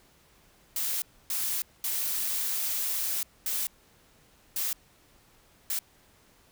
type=noise bursts at uneven times; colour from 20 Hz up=blue; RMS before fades=-30 dBFS; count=6; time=0.76-1.02 / 1.3-1.62 / 1.84-3.23 / 3.46-3.67 / 4.56-4.73 / 5.7-5.79 s; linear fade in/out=2 ms; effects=pink hiss -61 dBFS RMS until 6.51 s